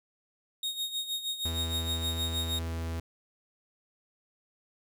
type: tone with tremolo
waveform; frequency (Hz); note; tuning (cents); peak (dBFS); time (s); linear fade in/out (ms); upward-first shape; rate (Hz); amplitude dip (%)
40% pulse; 3729; A#7; 0; -28; 0.63-2.59; 2; sine; 6.4; 70
type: tone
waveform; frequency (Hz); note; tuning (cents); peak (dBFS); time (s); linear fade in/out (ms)
45% pulse; 82.41; E2; 0; -32; 1.45-3; 5
effects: none